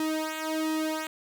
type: tone with flanger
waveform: sawtooth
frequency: 314.3 Hz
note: D#4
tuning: 18 cents sharp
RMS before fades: -30 dBFS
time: 0-1.07 s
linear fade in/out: 2 ms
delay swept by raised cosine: 1.8 to 3 ms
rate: 1.4 Hz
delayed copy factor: -0.9
effects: none